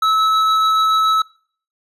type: tone pair together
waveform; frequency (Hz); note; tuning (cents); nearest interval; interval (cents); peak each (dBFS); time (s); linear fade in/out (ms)
triangle; 1300 / 3893; E6 / B7; -24 / -26; octave + perfect fifth; 1898; -11 / -21; 0.02-1.22; 5
effects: noise-tail reverb RT60 0.5 s tail -23 dB re dry + resampled to 32000 Hz